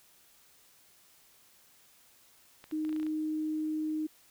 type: clicks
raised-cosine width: 0.3 ms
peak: -33 dBFS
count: 9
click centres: 2.641 / 2.713 / 2.85 / 2.893 / 2.928 / 2.963 / 2.999 / 3.03 / 3.066 s
type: tone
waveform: sine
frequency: 310 Hz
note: D#4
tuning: 6 cents flat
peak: -30 dBFS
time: 2.72-4.07 s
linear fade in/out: 10 ms
effects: white hiss -62 dBFS RMS until 4.3 s